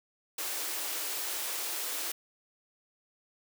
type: high-pass noise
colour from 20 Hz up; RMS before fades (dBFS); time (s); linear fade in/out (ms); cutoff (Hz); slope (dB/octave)
white; -35; 0.38-2.12; 5; 290; 96
effects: none